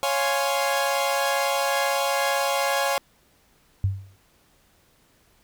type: chord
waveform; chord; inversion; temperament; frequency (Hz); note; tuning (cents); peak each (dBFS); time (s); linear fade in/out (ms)
sawtooth; Db major seventh; none; equal; 554.4 / 698.5 / 830.6 / 1046.5; Db5 / F5 / Ab5 / C6; 0 / 0 / 0 / 0; -21 / -25 / -23 / -27; 0.03-2.98; 0
type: tone with exponential decay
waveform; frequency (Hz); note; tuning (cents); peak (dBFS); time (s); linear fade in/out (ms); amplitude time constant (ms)
sine; 97.1; G2; -16; -16; 3.84-4.16; 0; 68
effects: pink hiss -61 dBFS RMS until 5.43 s